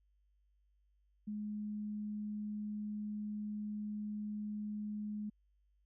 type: tone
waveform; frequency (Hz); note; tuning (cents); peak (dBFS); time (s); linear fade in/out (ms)
sine; 210; G#3; +19; -38; 1.27-5.3; 10
effects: added 50 Hz sine -70 dBFS peak until 5.85 s